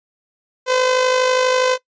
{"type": "tone with amplitude modulation", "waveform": "sawtooth", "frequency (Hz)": 510, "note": "C5", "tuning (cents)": -44, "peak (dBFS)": -8, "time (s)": [0.66, 1.78], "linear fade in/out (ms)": 50, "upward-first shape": "sine", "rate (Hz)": 52.3, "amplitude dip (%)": 50, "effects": ["noise-tail reverb RT60 0.1 s tail -18 dB re dry", "resampled to 16000 Hz"]}